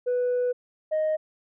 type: tone pair in turn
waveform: sine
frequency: 493.9 / 622.3 Hz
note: B4 / D#5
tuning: 0 / 0 cents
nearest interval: major third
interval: 400 cents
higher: second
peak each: -20 dBFS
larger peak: neither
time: 0.06-0.53 / 0.91-1.17 s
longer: first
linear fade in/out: 20 ms
effects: tanh soft clip ceiling -20 dBFS